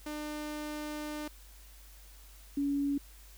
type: tone pair in turn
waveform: sawtooth / sine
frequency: 300 / 282.6 Hz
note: D4 / C#4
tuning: +37 / +34 cents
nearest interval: minor second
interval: 103 cents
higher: first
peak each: -33 / -28 dBFS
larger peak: second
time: 0.06-1.28 / 2.57-2.98 s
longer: first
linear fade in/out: 5 ms
effects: added 50 Hz sine -52 dBFS peak until 3.37 s + white hiss -58 dBFS RMS until 3.37 s